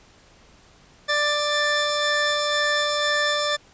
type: tone pair together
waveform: 20% pulse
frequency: 590 / 1768 Hz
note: D5 / A6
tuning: +8 / +8 cents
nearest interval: octave + perfect fifth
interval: 1900 cents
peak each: -18 dBFS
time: 1.08-3.57 s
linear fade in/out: 20 ms
effects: pink hiss -53 dBFS RMS until 3.73 s + resampled to 16000 Hz